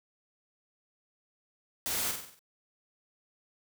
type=noise with echo; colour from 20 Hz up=white; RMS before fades=-33 dBFS; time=1.86-2.11 s; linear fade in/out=0 ms; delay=47 ms; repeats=6; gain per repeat=-5 dB; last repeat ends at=2.392 s; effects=none